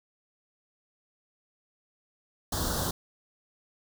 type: band-stop noise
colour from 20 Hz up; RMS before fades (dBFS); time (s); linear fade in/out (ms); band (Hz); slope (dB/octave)
pink; -30; 2.52-2.91; 5; 1600 to 3400; 48
effects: none